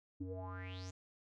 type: tone with low-pass filter sweep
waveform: square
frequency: 92.5 Hz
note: F#2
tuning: in tune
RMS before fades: -45 dBFS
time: 0.2-0.91 s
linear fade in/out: 10 ms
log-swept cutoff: 280 to 7100 Hz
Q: 7.5
effects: none